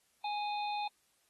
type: harmonic tone with a mistuned harmonic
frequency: 830 Hz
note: G#5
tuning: 1 cent flat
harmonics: 1 / 3 / 4 / 5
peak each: -34 / -44 / -46 / -48 dBFS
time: 0.24-0.88 s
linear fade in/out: 5 ms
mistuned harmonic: 4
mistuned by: +150 cents
effects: white hiss -73 dBFS RMS until 1.29 s + AAC 32 kbps